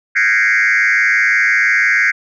sine tone with frequency modulation, 1864.7 Hz, A#6, in tune, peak -8 dBFS, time 0.15-2.12 s, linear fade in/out 20 ms, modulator 106 Hz, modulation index 3.4, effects tanh soft clip ceiling -8 dBFS

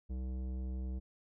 sine tone with tanh clipping, 63.9 Hz, C2, 40 cents flat, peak -38 dBFS, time 0.09-1 s, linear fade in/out 20 ms, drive 14 dB, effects none

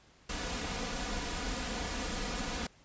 pink noise with comb filter, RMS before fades -36 dBFS, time 0.29-2.67 s, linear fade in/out 5 ms, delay 4.1 ms, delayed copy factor +0.6, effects pink hiss -62 dBFS RMS until 2.84 s + resampled to 16000 Hz

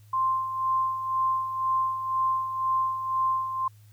sine tone with tremolo, 1050 Hz, C6, 6 cents sharp, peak -21 dBFS, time 0.13-3.68 s, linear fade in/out 5 ms, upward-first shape sine, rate 2 Hz, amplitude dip 60%, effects added 105 Hz sine -50 dBFS peak until 3.92 s + white hiss -64 dBFS RMS until 3.92 s

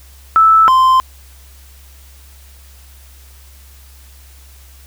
sine / triangle tone pair in turn, 1314 / 1039.6 Hz, E6 / C6, -6 / -11 cents, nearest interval major third, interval 405 cents, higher first, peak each -5 dBFS, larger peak neither, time 0.36-0.68 / 0.68-1 s, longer neither, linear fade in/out 0 ms, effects added 67 Hz sine -39 dBFS peak until 4.86 s + white hiss -46 dBFS RMS until 4.86 s

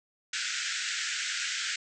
pink band-pass noise, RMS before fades -33 dBFS, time 0.33-1.76 s, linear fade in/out 5 ms, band 1400 to 7900 Hz, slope 96 dB/octave, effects none

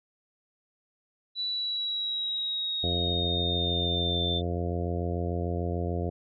sine tone with pitch glide, 3951 to 3561 Hz, B7 to A7, 0 to +20 cents, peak -28 dBFS, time 1.35-4.42 s, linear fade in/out 50 ms, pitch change -180 cents, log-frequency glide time 1.48-4.22 s
harmonic tone, 86.8 Hz, F2, 10 cents flat, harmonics 1 / 2 / 3 / 4 / 5 / 6 / 7 / 8, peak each -30 / -35 / -39 / -37 / -37 / -39 / -42 / -39 dBFS, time 2.83-6.1 s, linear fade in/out 10 ms
effects none

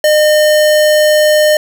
square tone, 608 Hz, D#5, 40 cents flat, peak -7 dBFS, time 0.04-1.57 s, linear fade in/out 2 ms, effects none

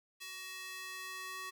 square tone with high-pass filter sweep, 374.7 Hz, F#4, 22 cents sharp, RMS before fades -45 dBFS, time 0.2-1.51 s, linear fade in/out 20 ms, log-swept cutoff 2600 to 1300 Hz, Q 1.2, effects none

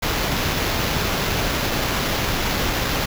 pink noise with sample-and-hold, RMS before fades -22 dBFS, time 0.02-3.06 s, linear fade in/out 10 ms, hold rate 8820 Hz, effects none

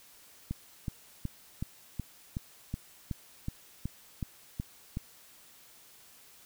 click train, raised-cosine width 5 ms, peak -21 dBFS, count 13, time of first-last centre 0.51-4.971 s, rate 2.69 Hz, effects white hiss -57 dBFS RMS until 6.45 s

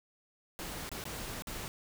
pink noise with dropouts, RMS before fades -41 dBFS, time 0.59-1.68 s, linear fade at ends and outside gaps 0 ms, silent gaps 0.892-0.916 / 1.039-1.054 / 1.422-1.471 s, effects none

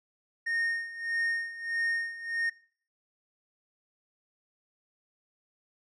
triangle tone with tremolo, 1844 Hz, A#6, 19 cents flat, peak -24 dBFS, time 0.46-2.5 s, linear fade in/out 10 ms, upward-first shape sine, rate 1.6 Hz, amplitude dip 80%, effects noise-tail reverb RT60 0.5 s tail -21 dB re dry + resampled to 22050 Hz

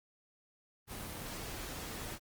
pink noise, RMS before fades -43 dBFS, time 0.87-2.19 s, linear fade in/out 50 ms, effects Opus 24 kbps

